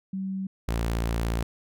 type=tone pair in turn; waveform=sine / sawtooth; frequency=191.5 / 57.04 Hz; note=G3 / A#1; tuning=-40 / -37 cents; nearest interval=octave + major sixth; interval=2097 cents; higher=first; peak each=-28 / -21 dBFS; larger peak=second; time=0.13-0.47 / 0.68-1.43 s; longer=second; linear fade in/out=5 ms; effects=none